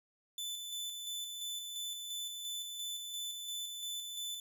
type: tone with tremolo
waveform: sawtooth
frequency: 3508 Hz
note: A7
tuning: 6 cents flat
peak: -35 dBFS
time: 0.38-4.4 s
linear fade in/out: 2 ms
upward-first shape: square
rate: 2.9 Hz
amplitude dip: 35%
effects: 12-bit